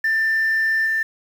sine tone with level steps, 1783 Hz, A6, 22 cents sharp, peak -15 / -17 dBFS, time 0.04-1.03 s, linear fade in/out 5 ms, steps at 0.85 s, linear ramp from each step 20 ms, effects tanh soft clip ceiling -13 dBFS + 7-bit

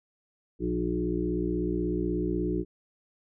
harmonic tone with a mistuned harmonic, 59.8 Hz, A#1, 45 cents sharp, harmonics 1 / 2 / 3 / 5 / 6 / 7, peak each -34 / -40 / -33 / -31 / -31 / -36 dBFS, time 0.59-2.65 s, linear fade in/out 50 ms, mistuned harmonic 5, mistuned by +20 cents, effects none

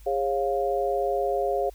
sine tone cluster, 408.5 / 545 / 702 Hz, G#4 / C#5 / F5, -29 / -29 / +9 cents, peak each -27 dBFS, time 0.06-1.7 s, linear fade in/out 10 ms, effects added 50 Hz sine -45 dBFS peak until 1.74 s + white hiss -58 dBFS RMS until 1.74 s

